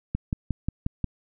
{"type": "click train", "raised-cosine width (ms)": 5, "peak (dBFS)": -13, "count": 6, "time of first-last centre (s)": [0.15, 1.043], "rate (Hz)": 5.6, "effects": []}